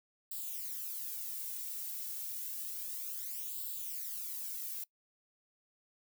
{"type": "noise with flanger", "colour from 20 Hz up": "violet", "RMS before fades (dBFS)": -41, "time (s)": [0.31, 4.84], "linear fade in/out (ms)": 5, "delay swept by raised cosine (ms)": [0.24, 2.34], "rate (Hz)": 0.3, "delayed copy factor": 0.75, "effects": ["noise-tail reverb RT60 0.1 s tail -22 dB re dry"]}